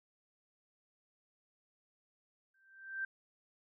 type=tone with exponential growth; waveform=sine; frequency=1566 Hz; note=G6; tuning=2 cents flat; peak=-33 dBFS; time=2.54-3.05 s; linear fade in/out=5 ms; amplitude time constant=110 ms; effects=none